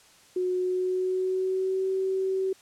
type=tone with pitch glide; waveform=sine; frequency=365.1 to 380.8 Hz; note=F#4 to F#4; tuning=-23 to +50 cents; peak=-24 dBFS; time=0.36-2.53 s; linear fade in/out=5 ms; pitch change=+73 cents; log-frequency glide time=0.58-1.89 s; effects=white hiss -56 dBFS RMS until 2.61 s + low-pass 9000 Hz 12 dB/octave